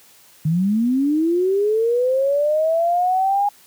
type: linear sweep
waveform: sine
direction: up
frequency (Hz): 150.1 to 822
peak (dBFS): -15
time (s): 0.45-3.49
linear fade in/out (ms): 5
effects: white hiss -50 dBFS RMS until 3.66 s + high-pass 80 Hz 12 dB/octave